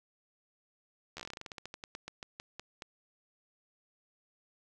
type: slowing click train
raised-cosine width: 0.2 ms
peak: -25 dBFS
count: 23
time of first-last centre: 1.17-2.822 s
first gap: 12 ms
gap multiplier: 1.15
effects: none